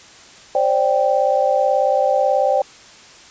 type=chord; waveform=sine; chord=C suspended second; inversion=none; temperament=equal with one note detuned; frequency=529 / 587.3 / 784 Hz; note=C5 / D5 / G5; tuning=+19 / 0 / 0 cents; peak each=-18 dBFS; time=0.55-2.62 s; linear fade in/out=2 ms; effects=white hiss -43 dBFS RMS until 3.3 s + resampled to 16000 Hz